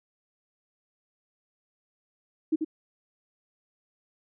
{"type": "tone with echo", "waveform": "sine", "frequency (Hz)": 315, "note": "D#4", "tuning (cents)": 21, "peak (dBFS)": -20, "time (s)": [2.52, 2.56], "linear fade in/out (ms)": 10, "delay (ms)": 88, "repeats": 1, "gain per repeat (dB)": -5, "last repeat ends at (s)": 2.648, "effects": []}